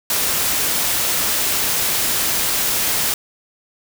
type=noise; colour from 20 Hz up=white; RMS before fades=-19 dBFS; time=0.1-3.14 s; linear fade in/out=2 ms; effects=none